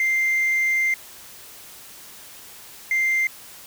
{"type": "tone pair in turn", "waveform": "sine", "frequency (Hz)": [2093, 2093], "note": ["C7", "C7"], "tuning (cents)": [0, 0], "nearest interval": "unison", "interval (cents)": 0, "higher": "neither", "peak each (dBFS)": [-16, -16], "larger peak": "neither", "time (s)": [[0, 0.94], [2.91, 3.27]], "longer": "first", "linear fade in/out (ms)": 2, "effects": ["tanh soft clip ceiling -16 dBFS", "white hiss -43 dBFS RMS until 3.66 s"]}